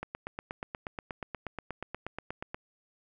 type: click train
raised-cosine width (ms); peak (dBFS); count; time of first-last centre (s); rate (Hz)
0.5; -21; 22; 0.03-2.545; 8.35
effects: none